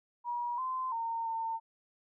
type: tone with pitch steps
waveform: sine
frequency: 960 / 1033 / 916 / 905 Hz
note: B5 / C6 / A#5 / A5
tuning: -49 / -22 / -31 / +48 cents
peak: -32 dBFS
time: 0.24-1.6 s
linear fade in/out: 50 ms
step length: 340 ms
effects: none